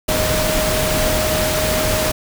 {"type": "tone in noise", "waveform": "sine", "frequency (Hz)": 622.3, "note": "D#5", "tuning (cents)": 0, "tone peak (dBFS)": -20, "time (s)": [0.08, 2.12], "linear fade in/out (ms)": 10, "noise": "pink", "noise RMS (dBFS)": -19, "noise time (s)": [0.08, 2.12], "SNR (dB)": -4, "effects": []}